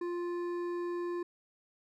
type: tone with hard clipping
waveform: sine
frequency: 349.2 Hz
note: F4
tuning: in tune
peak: -35 dBFS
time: 0.01-1.23 s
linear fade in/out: 5 ms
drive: 9 dB
effects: none